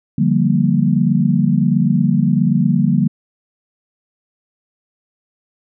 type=chord; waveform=sine; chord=G minor seventh; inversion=second; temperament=equal; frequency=146.83 / 174.61 / 196 / 233.1 Hz; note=D3 / F3 / G3 / Bb3; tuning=0 / 0 / 0 / 0 cents; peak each=-17 dBFS; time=0.18-3.08 s; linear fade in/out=5 ms; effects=none